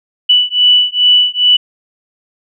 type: beating tone pair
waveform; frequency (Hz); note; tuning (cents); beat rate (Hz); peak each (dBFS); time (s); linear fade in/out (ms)
sine; 2964 / 2966.4; F#7 / F#7; +2 / +4; 2.4; -10; 0.29-1.57; 10
effects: none